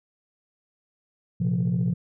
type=chord; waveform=sine; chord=Bb suspended second; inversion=none; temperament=just; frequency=116.54 / 131.11 / 174.81 Hz; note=Bb2 / C3 / F3; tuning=0 / +4 / +2 cents; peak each=-26 / -25 / -22 dBFS; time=1.4-1.94 s; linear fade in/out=10 ms; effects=tanh soft clip ceiling -17 dBFS